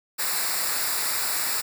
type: noise with comb filter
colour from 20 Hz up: white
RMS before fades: -26 dBFS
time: 0.18-1.62 s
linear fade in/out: 20 ms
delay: 0.32 ms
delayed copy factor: -0.75
effects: none